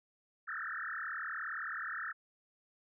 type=tone with frequency modulation; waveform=sine; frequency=1568 Hz; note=G6; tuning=in tune; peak=-37 dBFS; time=0.47-2.13 s; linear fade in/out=20 ms; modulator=39.1 Hz; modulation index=7.2; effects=none